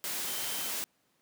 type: tone in noise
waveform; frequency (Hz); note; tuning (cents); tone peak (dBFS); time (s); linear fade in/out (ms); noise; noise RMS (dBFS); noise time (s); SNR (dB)
sine; 3100; G7; -20; -44; 0.27-0.68; 0; white; -35; 0.04-0.84; -12
effects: pink hiss -72 dBFS RMS until 1.21 s + high-pass 150 Hz 12 dB/octave